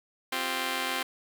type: chord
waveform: 5% pulse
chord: C suspended fourth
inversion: none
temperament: just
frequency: 261.6 / 348.8 / 392.4 Hz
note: C4 / F4 / G4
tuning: 0 / -2 / +2 cents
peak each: -22 / -23 / -26 dBFS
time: 0.32-1.03 s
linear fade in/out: 5 ms
effects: none